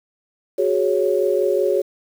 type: chord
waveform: sine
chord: F# suspended second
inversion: none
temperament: equal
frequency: 370 / 415.3 / 554.4 Hz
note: F#4 / G#4 / C#5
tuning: 0 / 0 / 0 cents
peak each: -20 dBFS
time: 0.58-1.82 s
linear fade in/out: 10 ms
effects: 7-bit